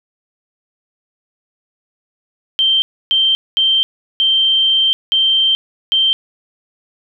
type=tone bursts at uneven times; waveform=sine; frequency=3136 Hz; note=G7; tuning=in tune; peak=-10 dBFS; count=6; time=2.59-2.82 / 3.11-3.35 / 3.57-3.83 / 4.2-4.93 / 5.12-5.55 / 5.92-6.13 s; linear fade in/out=0 ms; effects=none